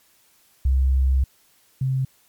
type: tone pair in turn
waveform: sine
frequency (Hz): 66 / 131.92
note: C2 / C3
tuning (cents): +16 / +15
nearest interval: octave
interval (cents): 1199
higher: second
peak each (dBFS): -15 / -19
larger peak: first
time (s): 0.65-1.24 / 1.81-2.05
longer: first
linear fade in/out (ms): 5
effects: white hiss -59 dBFS RMS until 2.28 s + MP3 96 kbps